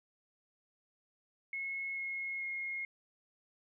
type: tone with pitch steps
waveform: sine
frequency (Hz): 2178 / 2164 / 2150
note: C#7 / C#7 / C7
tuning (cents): -31 / -42 / +47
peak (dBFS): -36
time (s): 1.53-2.85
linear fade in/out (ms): 2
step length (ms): 440
effects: none